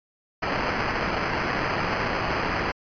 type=noise with sample-and-hold; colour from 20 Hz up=white; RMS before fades=-26 dBFS; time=0.42-2.72 s; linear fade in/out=10 ms; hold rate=3675 Hz; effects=resampled to 11025 Hz